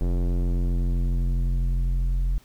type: tone with low-pass filter sweep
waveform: square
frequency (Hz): 43.92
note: F1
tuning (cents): +11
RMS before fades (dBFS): -23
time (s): 0.01-2.38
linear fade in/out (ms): 0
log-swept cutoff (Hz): 460 to 89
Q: 0.91
effects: pink hiss -57 dBFS RMS until 2.44 s